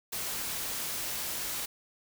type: noise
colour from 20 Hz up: white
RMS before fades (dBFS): -35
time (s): 0.12-1.66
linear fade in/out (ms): 10
effects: none

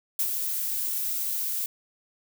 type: noise with ADSR envelope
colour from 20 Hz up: violet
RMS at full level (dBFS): -24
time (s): 0.19-1.66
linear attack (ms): 4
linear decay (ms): 72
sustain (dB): -5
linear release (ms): 3
effects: none

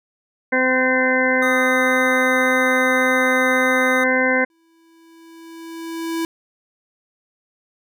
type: harmonic tone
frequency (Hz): 257.4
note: C4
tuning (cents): -28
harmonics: 1 / 2 / 3 / 4 / 6 / 7 / 8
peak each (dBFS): -22 / -20 / -28 / -27 / -21 / -25 / -21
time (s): 0.52-4.45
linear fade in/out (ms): 10
type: tone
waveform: square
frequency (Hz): 1244.5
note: D#6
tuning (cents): 0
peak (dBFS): -26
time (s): 1.42-4.04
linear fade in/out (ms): 5
type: tone with exponential growth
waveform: square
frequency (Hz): 329.6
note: E4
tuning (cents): 0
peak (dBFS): -20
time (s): 4.5-6.25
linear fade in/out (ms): 1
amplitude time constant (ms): 380
effects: none

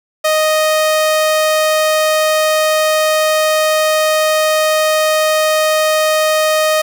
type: tone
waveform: sawtooth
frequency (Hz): 622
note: D#5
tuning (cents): -1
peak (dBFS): -7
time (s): 0.24-6.82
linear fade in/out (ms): 10
effects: 7-bit

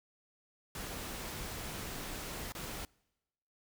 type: noise with dropouts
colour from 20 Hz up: pink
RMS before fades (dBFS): -42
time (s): 0.75-2.85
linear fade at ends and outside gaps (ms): 2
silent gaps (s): 2.522-2.55
effects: noise-tail reverb RT60 1.0 s tail -26 dB re dry

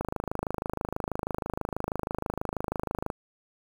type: click train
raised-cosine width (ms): 1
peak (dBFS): -15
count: 82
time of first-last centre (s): 0.01-3.102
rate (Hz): 26.2
effects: 7-bit

